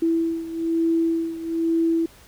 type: beating tone pair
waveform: sine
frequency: 329.6 / 330.7 Hz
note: E4 / E4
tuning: 0 / +6 cents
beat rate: 1.1 Hz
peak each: -21 / -25 dBFS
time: 0.02-2.06 s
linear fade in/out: 5 ms
effects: pink hiss -50 dBFS RMS until 2.27 s